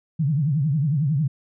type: tone with vibrato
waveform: sine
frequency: 146.83 Hz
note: D3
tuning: in tune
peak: -18 dBFS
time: 0.19-1.28 s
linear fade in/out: 10 ms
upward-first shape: triangle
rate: 11 Hz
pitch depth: 240 cents each way
effects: none